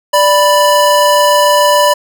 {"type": "tone pair together", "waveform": "square", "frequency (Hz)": [587.3, 987.8], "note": ["D5", "B5"], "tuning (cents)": [0, 0], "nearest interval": "major sixth", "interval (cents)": 900, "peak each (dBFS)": -10, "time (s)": [0.13, 1.94], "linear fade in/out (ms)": 10, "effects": []}